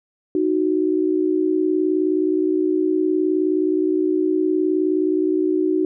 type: tone pair together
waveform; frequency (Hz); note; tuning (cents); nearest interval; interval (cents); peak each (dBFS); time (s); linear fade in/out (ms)
sine; 311.1 / 370.4; D#4 / F#4; 0 / +2; minor third; 302; -19; 0.35-5.85; 2
effects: none